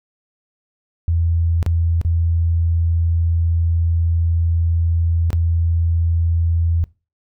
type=tone with dropouts; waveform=sine; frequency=83.6 Hz; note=E2; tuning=25 cents sharp; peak=-14 dBFS; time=1.08-6.84 s; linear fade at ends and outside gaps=0 ms; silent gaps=1.628-1.663 / 2.014-2.049 / 5.304-5.33 s; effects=noise-tail reverb RT60 0.3 s tail -22 dB re dry